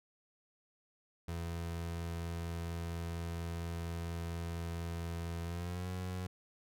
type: tone with pitch glide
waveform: 30% pulse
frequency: 84.3 to 91.4 Hz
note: E2 to F#2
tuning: +39 to -21 cents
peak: -35 dBFS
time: 1.28-6.27 s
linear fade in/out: 5 ms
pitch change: +140 cents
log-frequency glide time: 5.44-5.9 s
effects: none